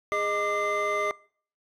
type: tone cluster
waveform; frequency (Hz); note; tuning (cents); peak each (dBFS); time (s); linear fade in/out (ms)
triangle; 412.9 / 618 / 1189 / 2068; G#4 / D#5 / D6 / C7; -10 / -12 / +21 / -21; -29 / -27 / -25 / -28; 0.12-1.11; 0
effects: noise-tail reverb RT60 0.5 s tail -24 dB re dry + tanh soft clip ceiling -17 dBFS